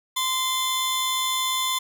sawtooth tone pair together, 1039 / 3503 Hz, C6 / A7, -12 / -8 cents, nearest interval octave + major sixth, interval 2104 cents, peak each -22 dBFS, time 0.16-1.79 s, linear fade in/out 10 ms, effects none

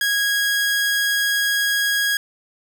sawtooth tone, 1648 Hz, G#6, 14 cents flat, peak -14 dBFS, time 0.01-2.17 s, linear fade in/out 2 ms, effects none

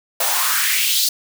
white noise with high-pass filter sweep, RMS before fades -18 dBFS, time 0.2-1.09 s, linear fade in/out 5 ms, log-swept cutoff 610 to 4700 Hz, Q 2.9, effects none

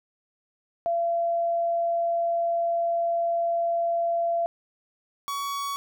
sine / 45% pulse tone pair in turn, 680 / 1125.2 Hz, F5 / C#6, -46 / +26 cents, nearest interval major sixth, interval 872 cents, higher second, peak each -22 / -28 dBFS, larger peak first, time 0.86-4.46 / 5.28-5.76 s, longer first, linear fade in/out 0 ms, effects none

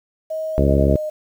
sine tone with pitch glide, 632 to 614 Hz, D#5 to D#5, +27 to -23 cents, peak -22 dBFS, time 0.3-1.1 s, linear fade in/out 10 ms, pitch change -50 cents, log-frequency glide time 0.52-0.68 s
harmonic tone, 69.3 Hz, C#2, in tune, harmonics 1 / 2 / 3 / 4 / 5 / 6 / 7 / 8 / 9, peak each -17 / -20 / -22 / -23 / -24 / -25 / -25 / -26 / -27 dBFS, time 0.58-0.96 s, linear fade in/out 0 ms
effects 8-bit

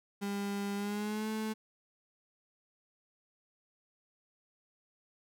35% pulse tone with pitch glide, 200.9 to 217.8 Hz, G3 to A3, +43 to -17 cents, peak -32 dBFS, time 0.21-1.54 s, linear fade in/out 20 ms, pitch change +140 cents, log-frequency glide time 0.75-1.29 s, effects none

